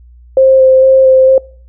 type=tone with vibrato; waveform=sine; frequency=526 Hz; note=C5; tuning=9 cents sharp; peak=-3 dBFS; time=0.37-1.38 s; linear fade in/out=2 ms; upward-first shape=square; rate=2.2 Hz; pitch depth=10 cents each way; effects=noise-tail reverb RT60 0.5 s tail -24 dB re dry + added 60 Hz sine -36 dBFS peak until 1.68 s